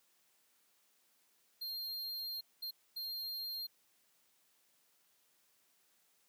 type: tone bursts at uneven times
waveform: square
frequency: 4202 Hz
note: C8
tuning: 7 cents sharp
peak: -40 dBFS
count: 3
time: 1.61-2.41 / 2.62-2.71 / 2.96-3.67 s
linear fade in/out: 10 ms
effects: white hiss -73 dBFS RMS until 6.28 s + high-pass 150 Hz 12 dB/octave